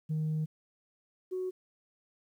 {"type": "tone pair in turn", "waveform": "sine", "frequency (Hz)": [155.56, 370], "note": ["D#3", "F#4"], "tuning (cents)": [0, 0], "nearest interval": "octave + minor third", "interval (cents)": 1500, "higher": "second", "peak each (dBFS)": [-27, -31], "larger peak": "first", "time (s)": [[0.09, 0.46], [1.31, 1.51]], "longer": "first", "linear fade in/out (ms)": 20, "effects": ["tanh soft clip ceiling -27 dBFS", "11-bit"]}